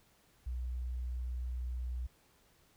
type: tone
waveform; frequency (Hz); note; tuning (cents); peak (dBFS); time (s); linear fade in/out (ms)
sine; 61.74; B1; 0; -35; 0.46-2.07; 10
effects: pink hiss -68 dBFS RMS until 2.76 s